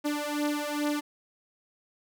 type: beating tone pair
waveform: sawtooth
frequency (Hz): 293.7 / 296.1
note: D4 / D4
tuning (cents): 0 / +14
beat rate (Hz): 2.4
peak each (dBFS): -27 / -27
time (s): 0.04-1.01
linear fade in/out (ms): 20
effects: none